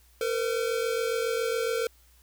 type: tone pair together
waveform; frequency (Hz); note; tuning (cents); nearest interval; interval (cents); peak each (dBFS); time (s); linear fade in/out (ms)
square; 456.8 / 504; A#4 / B4; -35 / +35; major second; 170; -28 / -32; 0.21-1.87; 2
effects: added 60 Hz sine -58 dBFS peak until 2.22 s + white hiss -62 dBFS RMS until 2.22 s